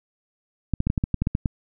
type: clicks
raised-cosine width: 5 ms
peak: -9 dBFS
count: 11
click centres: 0.737 / 0.804 / 0.87 / 0.901 / 0.978 / 1.039 / 1.143 / 1.22 / 1.271 / 1.351 / 1.458 s
effects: none